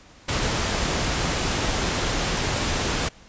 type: noise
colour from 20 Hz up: pink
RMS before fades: -24 dBFS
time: 0.28-3.09 s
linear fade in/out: 10 ms
effects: pink hiss -50 dBFS RMS until 3.28 s + resampled to 16000 Hz